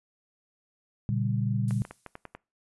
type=chord; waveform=sine; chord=G diminished; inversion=first; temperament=just; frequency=117.6 / 141.12 / 196 Hz; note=Bb2 / Db3 / G3; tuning=+16 / +31 / 0 cents; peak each=-27 / -31 / -31 dBFS; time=1.09-1.82 s; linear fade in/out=0 ms
type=noise with exponential decay; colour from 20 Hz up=violet; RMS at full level=-42 dBFS; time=1.68-2.37 s; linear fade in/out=1 ms; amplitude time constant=150 ms
type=clicks; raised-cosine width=0.5 ms; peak=-25 dBFS; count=7; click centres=1.709 / 1.851 / 1.91 / 2.063 / 2.154 / 2.253 / 2.35 s
effects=noise-tail reverb RT60 0.3 s tail -24 dB re dry + resampled to 24000 Hz